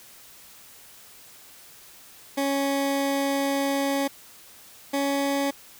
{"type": "tone pair in turn", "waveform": "20% pulse", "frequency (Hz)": [277.2, 279], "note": ["C#4", "C#4"], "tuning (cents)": [0, 11], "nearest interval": "unison", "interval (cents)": 11, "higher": "second", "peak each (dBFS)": -18, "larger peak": "neither", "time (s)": [[2.37, 4.08], [4.93, 5.51]], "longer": "first", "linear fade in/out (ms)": 10, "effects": ["white hiss -49 dBFS RMS until 5.79 s"]}